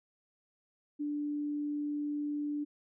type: tone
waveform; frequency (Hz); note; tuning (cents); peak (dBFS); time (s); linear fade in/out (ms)
sine; 293.7; D4; 0; -32; 0.99-2.65; 20
effects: none